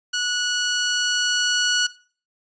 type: tone with level ramp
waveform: 15% pulse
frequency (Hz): 1466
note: F#6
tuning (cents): -16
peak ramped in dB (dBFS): -15 to -11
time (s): 0.13-1.87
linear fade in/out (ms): 10
effects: noise-tail reverb RT60 0.4 s tail -17 dB re dry + resampled to 16000 Hz